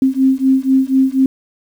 sine beating tone pair, 263 / 267.1 Hz, C4 / C4, +9 / +36 cents, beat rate 4.1 Hz, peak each -13 dBFS, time 0.02-1.26 s, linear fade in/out 2 ms, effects 7-bit

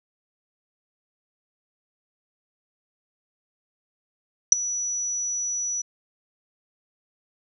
sine tone with ADSR envelope, 5900 Hz, F#8, 6 cents flat, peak -5 dBFS, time 4.52-5.82 s, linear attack 3 ms, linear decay 11 ms, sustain -20 dB, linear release 10 ms, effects none

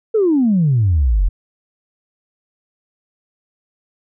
sine exponential sweep, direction down, 460 to 39.97 Hz, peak -10 dBFS, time 0.14-1.29 s, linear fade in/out 10 ms, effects tanh soft clip ceiling -7 dBFS

